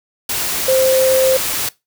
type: tone in noise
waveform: sine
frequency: 523.3 Hz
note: C5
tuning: in tune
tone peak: -11 dBFS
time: 0.68-1.37 s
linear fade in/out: 5 ms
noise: white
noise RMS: -20 dBFS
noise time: 0.29-1.69 s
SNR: +6 dB
effects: noise-tail reverb RT60 0.2 s tail -20 dB re dry